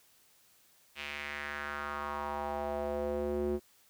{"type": "tone with band-pass filter sweep", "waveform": "square", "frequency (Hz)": 72.9, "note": "D2", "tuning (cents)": -12, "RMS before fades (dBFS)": -36, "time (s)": [0.95, 3.6], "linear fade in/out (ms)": 50, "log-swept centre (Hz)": [2700, 340], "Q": 2.9, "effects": ["white hiss -65 dBFS RMS until 3.89 s"]}